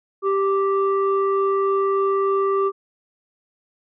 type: tone pair together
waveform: sine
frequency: 392 / 1172.7 Hz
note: G4 / D6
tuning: 0 / -3 cents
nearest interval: octave + perfect fifth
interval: 1897 cents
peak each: -17 / -21 dBFS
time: 0.22-2.72 s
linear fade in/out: 50 ms
effects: tanh soft clip ceiling -12 dBFS